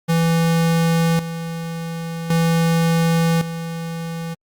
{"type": "tone with tremolo", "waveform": "square", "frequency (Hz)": 165.7, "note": "E3", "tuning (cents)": 9, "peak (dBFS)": -15, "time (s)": [0.08, 4.35], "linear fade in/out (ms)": 20, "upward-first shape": "square", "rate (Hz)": 0.45, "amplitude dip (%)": 70, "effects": ["Opus 48 kbps"]}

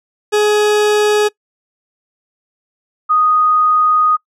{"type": "tone pair in turn", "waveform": ["40% pulse", "sine"], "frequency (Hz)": [419.7, 1242.5], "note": ["G#4", "D#6"], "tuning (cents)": [18, -3], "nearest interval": "octave + perfect fifth", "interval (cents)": 1879, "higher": "second", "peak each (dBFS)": -9, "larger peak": "neither", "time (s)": [[0.32, 1.29], [3.09, 4.17]], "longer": "second", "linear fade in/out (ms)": 20, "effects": ["noise-tail reverb RT60 0.1 s tail -23 dB re dry", "low-pass 10000 Hz 12 dB/octave"]}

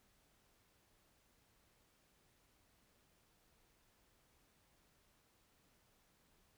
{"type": "silence", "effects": ["pink hiss -74 dBFS RMS until 6.57 s"]}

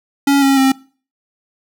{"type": "tone with pitch steps", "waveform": "square", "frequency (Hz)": [279.9, 273.2, 266.6], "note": ["C#4", "C#4", "C4"], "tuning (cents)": [17, -25, 33], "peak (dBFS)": -10, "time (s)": [0.27, 0.72], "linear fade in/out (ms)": 5, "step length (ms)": 150, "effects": ["noise-tail reverb RT60 0.4 s tail -22 dB re dry"]}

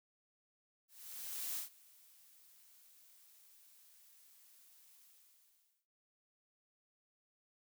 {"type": "noise with ADSR envelope", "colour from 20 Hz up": "blue", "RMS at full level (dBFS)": -40, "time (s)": [0.88, 5.87], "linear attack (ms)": 690, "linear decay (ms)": 120, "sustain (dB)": -24, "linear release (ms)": 870, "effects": []}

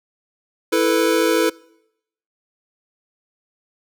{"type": "chord", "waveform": "square", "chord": "E suspended fourth", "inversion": "none", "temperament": "equal", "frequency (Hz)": [329.6, 440, 493.9], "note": ["E4", "A4", "B4"], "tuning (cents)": [0, 0, 0], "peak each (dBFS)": [-20, -20, -20], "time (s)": [0.72, 1.5], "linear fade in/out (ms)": 10, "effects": ["noise-tail reverb RT60 0.8 s tail -24 dB re dry"]}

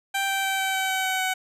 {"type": "tone with pitch steps", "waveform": "15% pulse", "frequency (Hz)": [784, 779, 774.1, 769.2, 764.3, 759.5, 754.7, 749.9], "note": ["G5", "G5", "G5", "G5", "G5", "F#5", "F#5", "F#5"], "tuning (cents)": [0, -11, -22, -33, -44, 45, 34, 23], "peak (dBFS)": -17, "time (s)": [0.14, 1.34], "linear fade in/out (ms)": 10, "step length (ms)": 150, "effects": ["resampled to 32000 Hz"]}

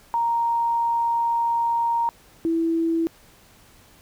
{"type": "tone pair in turn", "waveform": "sine", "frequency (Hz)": [932.3, 329.6], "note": ["A#5", "E4"], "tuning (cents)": [0, 0], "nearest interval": "octave + tritone", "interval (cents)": 1800, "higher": "first", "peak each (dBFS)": -19, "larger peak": "neither", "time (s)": [[0.14, 2.09], [2.45, 3.07]], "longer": "first", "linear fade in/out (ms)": 0, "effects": ["pink hiss -53 dBFS RMS until 4.01 s"]}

